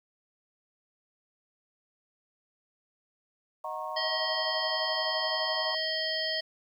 sine chord, D# minor seventh, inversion none, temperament equal with one note detuned, 622.3 / 740 / 932.3 / 1090.9 Hz, D#5 / F#5 / A#5 / C#6, 0 / 0 / 0 / -28 cents, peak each -39 / -40 / -38 / -38 dBFS, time 3.64-5.75 s, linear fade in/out 5 ms
harmonic tone, 634 Hz, D#5, 32 cents sharp, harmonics 1 / 3 / 5 / 7 / 8, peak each -35 / -35 / -35 / -35 / -35 dBFS, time 3.96-6.41 s, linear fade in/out 10 ms
effects 10-bit

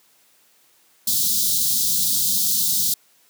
white band-stop noise, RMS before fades -20 dBFS, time 1.07-2.94 s, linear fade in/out 5 ms, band 240 to 3600 Hz, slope 48 dB/octave, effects white hiss -58 dBFS RMS until 3.29 s + high-pass 150 Hz 12 dB/octave

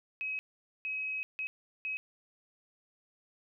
sine tone bursts at uneven times, 2548 Hz, D#7, 41 cents sharp, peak -33 dBFS, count 4, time 0.21-0.39 / 0.85-1.23 / 1.39-1.47 / 1.85-1.97 s, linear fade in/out 0 ms, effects none

